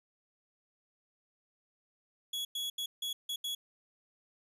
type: tone bursts at uneven times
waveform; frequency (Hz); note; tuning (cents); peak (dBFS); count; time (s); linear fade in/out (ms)
40% pulse; 3359; G#7; +19; -33; 6; 2.33-2.45 / 2.55-2.7 / 2.78-2.86 / 3.02-3.13 / 3.29-3.36 / 3.44-3.55; 5
effects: none